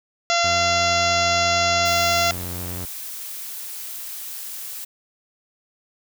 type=harmonic tone; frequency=686 Hz; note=F5; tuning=31 cents flat; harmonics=1 / 2 / 3 / 4 / 5 / 6 / 7 / 8 / 9 / 10; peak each=-21 / -24 / -26 / -27 / -28 / -29 / -29 / -30 / -31 / -31 dBFS; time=0.3-2.31 s; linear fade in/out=0 ms
type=tone; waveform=sawtooth; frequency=89 Hz; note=F2; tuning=33 cents sharp; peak=-26 dBFS; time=0.44-2.85 s; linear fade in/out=0 ms
type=noise; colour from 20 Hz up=blue; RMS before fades=-33 dBFS; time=1.85-4.85 s; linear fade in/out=10 ms
effects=none